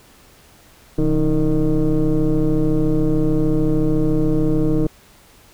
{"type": "tone with frequency modulation", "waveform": "sine", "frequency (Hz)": 164.81, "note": "E3", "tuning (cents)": 0, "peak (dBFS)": -12, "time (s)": [0.98, 4.87], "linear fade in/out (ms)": 5, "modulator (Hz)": 148, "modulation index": 1.8, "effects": ["tanh soft clip ceiling -11 dBFS", "pink hiss -49 dBFS RMS until 5.53 s"]}